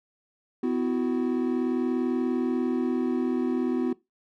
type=chord; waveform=triangle; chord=B suspended fourth; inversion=none; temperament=equal with one note detuned; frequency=252.6 / 329.6 / 370 Hz; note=B3 / E4 / F#4; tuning=+39 / 0 / 0 cents; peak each=-24 / -28 / -27 dBFS; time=0.63-3.93 s; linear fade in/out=5 ms; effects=noise-tail reverb RT60 0.2 s tail -20 dB re dry